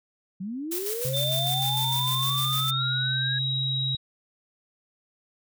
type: linear sweep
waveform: sine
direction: up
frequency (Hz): 177 to 1661.2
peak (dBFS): -30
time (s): 0.4-3.39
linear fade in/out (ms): 10
type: noise with tremolo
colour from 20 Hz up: blue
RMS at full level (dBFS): -31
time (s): 0.71-2.71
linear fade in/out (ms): 10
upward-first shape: square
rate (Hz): 6.6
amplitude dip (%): 45
type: tone with vibrato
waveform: sine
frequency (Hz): 131.8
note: C3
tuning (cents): +13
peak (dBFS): -28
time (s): 1.05-3.95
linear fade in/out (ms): 0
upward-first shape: square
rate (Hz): 0.85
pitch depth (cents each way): 18
type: tone with pitch glide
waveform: sine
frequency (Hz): 3574 to 3831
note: A7 to A#7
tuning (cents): +26 to +47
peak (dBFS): -26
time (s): 1.13-3.97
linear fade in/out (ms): 20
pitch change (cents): +121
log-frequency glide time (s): 2.69-2.82
effects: none